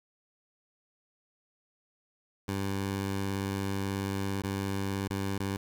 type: tone with dropouts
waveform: 15% pulse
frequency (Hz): 98.1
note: G2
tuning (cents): +2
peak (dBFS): -24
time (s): 2.48-5.57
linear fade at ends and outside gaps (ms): 5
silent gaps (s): 4.42-4.436 / 5.079-5.102 / 5.38-5.401
effects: 10-bit